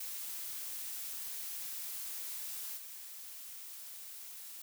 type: noise with level steps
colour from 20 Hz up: blue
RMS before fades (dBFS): -42 / -48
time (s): 0-4.62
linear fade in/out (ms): 5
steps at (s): 2.76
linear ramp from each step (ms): 20
effects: none